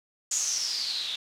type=noise with low-pass filter sweep; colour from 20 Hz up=blue; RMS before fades=-30 dBFS; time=0.31-1.16 s; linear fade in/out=5 ms; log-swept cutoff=7000 to 3500 Hz; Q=8.1; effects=none